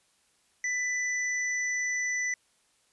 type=tone pair together; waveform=sine; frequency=1989 / 5960 Hz; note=B6 / F#8; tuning=+12 / +12 cents; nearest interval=octave + perfect fifth; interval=1900 cents; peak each=-28 / -35 dBFS; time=0.64-2.34 s; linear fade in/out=2 ms; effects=white hiss -68 dBFS RMS until 2.92 s + resampled to 24000 Hz